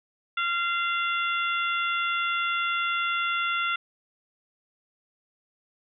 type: harmonic tone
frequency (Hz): 690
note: F5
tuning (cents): -21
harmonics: 2 / 3 / 4 / 5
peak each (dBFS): -26 / -32 / -32 / -34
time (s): 0.37-3.76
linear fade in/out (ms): 5
effects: none